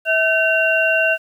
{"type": "tone cluster", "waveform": "sine", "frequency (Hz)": [648, 1530, 2758], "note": ["E5", "G6", "F7"], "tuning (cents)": [-30, -42, -22], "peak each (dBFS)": -18, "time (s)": [0.05, 1.18], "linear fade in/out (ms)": 50, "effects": ["8-bit"]}